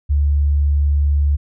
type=tone; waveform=sine; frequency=72.2 Hz; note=D2; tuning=29 cents flat; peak=-12 dBFS; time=0.09-1.37 s; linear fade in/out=20 ms; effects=none